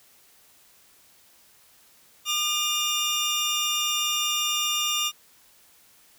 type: tone cluster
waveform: 30% pulse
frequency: 1207 / 2829 / 3596 Hz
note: D6 / F7 / A7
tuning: +47 / +22 / +37 cents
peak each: -28 / -24 / -25 dBFS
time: 2.25-5.12 s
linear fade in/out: 50 ms
effects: white hiss -57 dBFS RMS until 6.18 s